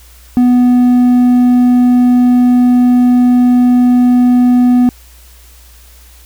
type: tone with hard clipping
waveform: sine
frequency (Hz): 246.9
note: B3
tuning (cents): 0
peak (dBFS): -6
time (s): 0.37-4.89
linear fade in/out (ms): 0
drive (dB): 3
effects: added 60 Hz sine -38 dBFS peak until 6.25 s + white hiss -43 dBFS RMS until 6.25 s